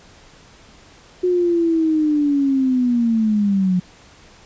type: linear sweep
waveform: sine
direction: down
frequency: 364.4 to 178.4 Hz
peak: -14 dBFS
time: 1.23-3.8 s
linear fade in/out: 10 ms
effects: pink hiss -47 dBFS RMS until 4.45 s + resampled to 16000 Hz